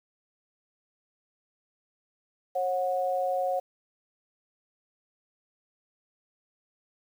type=tone pair together; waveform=sine; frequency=544 / 731.6 Hz; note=C#5 / F#5; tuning=-33 / -20 cents; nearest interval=perfect fourth; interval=513 cents; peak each=-28 dBFS; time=2.55-3.6 s; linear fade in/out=10 ms; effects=9-bit